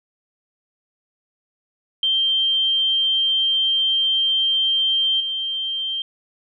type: tone with level steps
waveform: sine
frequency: 3152 Hz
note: G7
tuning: 9 cents sharp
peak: -16 / -22 dBFS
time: 2.03-6.02 s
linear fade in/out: 2 ms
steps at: 5.2 s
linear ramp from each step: 5 ms
effects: none